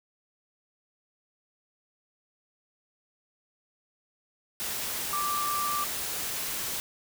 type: tone in noise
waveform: sine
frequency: 1174.7 Hz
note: D6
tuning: in tune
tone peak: -28 dBFS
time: 5.13-5.84 s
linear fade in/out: 0 ms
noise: white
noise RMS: -33 dBFS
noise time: 4.6-6.8 s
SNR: +2 dB
effects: none